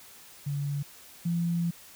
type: tone pair in turn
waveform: sine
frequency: 142.9 / 170.43 Hz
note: D3 / F3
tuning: -47 / -42 cents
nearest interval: minor third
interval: 305 cents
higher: second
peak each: -28 / -25 dBFS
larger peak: second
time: 0.46-0.83 / 1.25-1.71 s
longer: second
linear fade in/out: 10 ms
effects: white hiss -51 dBFS RMS until 1.95 s